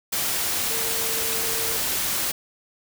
sine tone in noise, 452.4 Hz, A4, 48 cents sharp, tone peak -35 dBFS, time 0.7-1.77 s, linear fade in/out 10 ms, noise white, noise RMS -25 dBFS, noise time 0.12-2.32 s, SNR -13 dB, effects none

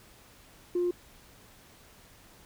sine tone, 353.5 Hz, F4, 21 cents sharp, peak -24 dBFS, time 0.75-0.91 s, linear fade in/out 5 ms, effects tanh soft clip ceiling -21 dBFS + pink hiss -56 dBFS RMS until 2.45 s

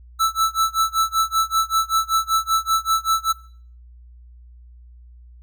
square tone with tremolo, 1318.5 Hz, E6, in tune, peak -15 dBFS, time 0.19-3.33 s, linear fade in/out 20 ms, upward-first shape sine, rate 5.2 Hz, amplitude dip 100%, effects noise-tail reverb RT60 0.5 s tail -20 dB re dry + added 60 Hz sine -42 dBFS peak until 5.42 s

